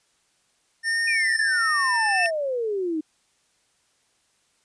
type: tone with vibrato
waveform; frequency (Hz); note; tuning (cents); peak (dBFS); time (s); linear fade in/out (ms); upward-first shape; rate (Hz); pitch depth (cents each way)
square; 1808; A6; +47; -22; 0.83-2.31; 50; triangle; 1.4; 27
type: exponential sweep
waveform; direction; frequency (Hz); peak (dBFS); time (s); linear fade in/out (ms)
sine; down; 2489 to 302.6; -23; 1.07-3.01; 10
type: tone with exponential growth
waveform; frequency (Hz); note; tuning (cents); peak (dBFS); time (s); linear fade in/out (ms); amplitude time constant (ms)
sine; 2637; E7; 0; -21; 1.57-2.26; 0; 150
effects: white hiss -66 dBFS RMS until 4.64 s + resampled to 22050 Hz